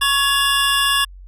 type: tone cluster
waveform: square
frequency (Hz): 1108 / 1684 / 2814 / 3459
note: C#6 / G#6 / F7 / A7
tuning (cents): -1 / +24 / +12 / -30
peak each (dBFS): -21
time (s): 0.01-1.05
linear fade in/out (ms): 10
effects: added 46 Hz sine -36 dBFS peak until 1.27 s + resampled to 32000 Hz